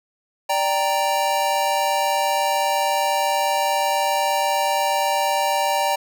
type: chord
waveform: square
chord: G minor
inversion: second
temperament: equal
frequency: 587.3 / 784 / 932.3 Hz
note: D5 / G5 / Bb5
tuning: 0 / 0 / 0 cents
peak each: -25 / -23 / -23 dBFS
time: 0.49-5.96 s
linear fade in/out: 10 ms
effects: none